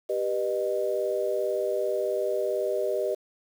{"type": "chord", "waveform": "sine", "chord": "G augmented", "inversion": "none", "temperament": "just", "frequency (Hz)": [392, 490, 612.5], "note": ["G4", "B4", "D#5"], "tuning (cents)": [0, -14, -27], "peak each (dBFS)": [-29, -30, -28], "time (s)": [0.09, 3.15], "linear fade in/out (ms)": 10, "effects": ["8-bit"]}